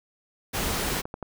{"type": "noise", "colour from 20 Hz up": "pink", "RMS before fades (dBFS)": -28, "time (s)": [0.53, 1.02], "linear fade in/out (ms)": 20}
{"type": "click train", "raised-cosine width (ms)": 1, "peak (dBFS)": -20, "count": 7, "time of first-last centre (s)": [0.71, 1.227], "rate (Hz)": 11.6}
{"effects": []}